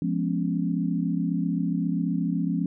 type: chord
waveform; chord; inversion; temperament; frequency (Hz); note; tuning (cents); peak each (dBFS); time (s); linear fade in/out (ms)
sine; C# dominant seventh; first; just; 173.24 / 207.9 / 249.5 / 277.2; E#3 / G#3 / B3 / C#4; -14 / +2 / +18 / 0; -26 / -30 / -31 / -29; 0.02-2.66; 2
effects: none

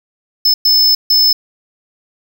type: tone bursts at uneven times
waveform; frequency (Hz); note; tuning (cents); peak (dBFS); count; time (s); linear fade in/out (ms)
square; 5240; E8; -11; -8; 3; 0.45-0.54 / 0.65-0.95 / 1.1-1.33; 5
effects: none

